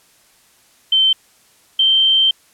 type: tone pair in turn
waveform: sine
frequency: 3100 / 3129 Hz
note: G7 / G7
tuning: -20 / -4 cents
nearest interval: unison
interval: 16 cents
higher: second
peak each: -10 dBFS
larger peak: neither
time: 0.92-1.13 / 1.79-2.31 s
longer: second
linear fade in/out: 5 ms
effects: white hiss -53 dBFS RMS until 2.53 s + low-pass 12000 Hz 12 dB/octave